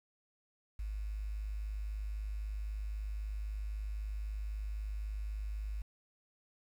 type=tone with quantisation; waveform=sine; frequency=51.91 Hz; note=G#1; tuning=in tune; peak=-36 dBFS; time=0.79-5.82 s; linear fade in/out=5 ms; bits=10; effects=none